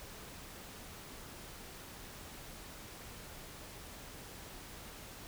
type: silence
effects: pink hiss -50 dBFS RMS until 5.27 s